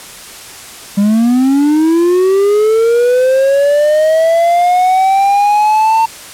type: linear sweep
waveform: triangle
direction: up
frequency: 196.9 to 905 Hz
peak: -5 dBFS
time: 0.97-6.06 s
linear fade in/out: 10 ms
effects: white hiss -31 dBFS RMS until 6.33 s + low-pass 11000 Hz 12 dB/octave